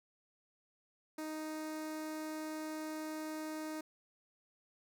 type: tone with notch filter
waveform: sawtooth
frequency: 311.1 Hz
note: D#4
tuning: in tune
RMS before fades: -42 dBFS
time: 1.18-3.81 s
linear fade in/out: 5 ms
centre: 3100 Hz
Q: 1.9
effects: none